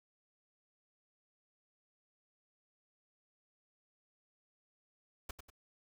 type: noise with echo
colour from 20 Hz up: pink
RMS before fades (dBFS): -42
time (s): 5.29-5.31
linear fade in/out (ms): 5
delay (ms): 96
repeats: 2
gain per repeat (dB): -8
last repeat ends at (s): 5.502
effects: none